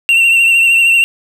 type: tone with vibrato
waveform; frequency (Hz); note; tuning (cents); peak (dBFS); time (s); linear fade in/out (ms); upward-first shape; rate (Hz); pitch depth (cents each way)
triangle; 2729; F7; -41; -5; 0.09-1.04; 0; sine; 13; 34
effects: none